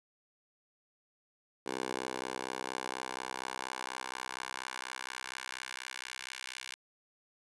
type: tone with high-pass filter sweep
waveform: 10% pulse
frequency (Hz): 64.2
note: C2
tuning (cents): -32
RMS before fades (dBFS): -41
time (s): 1.66-6.75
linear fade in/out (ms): 5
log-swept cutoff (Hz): 430 to 2300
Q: 1.2
effects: resampled to 24000 Hz + 10-bit